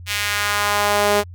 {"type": "tone with high-pass filter sweep", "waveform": "sawtooth", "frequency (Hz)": 205.7, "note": "G#3", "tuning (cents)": -16, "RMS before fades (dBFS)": -19, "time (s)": [0.06, 1.24], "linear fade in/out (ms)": 50, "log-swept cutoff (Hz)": [2500, 450], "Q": 1.4, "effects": ["added 88 Hz sine -34 dBFS peak until 1.34 s"]}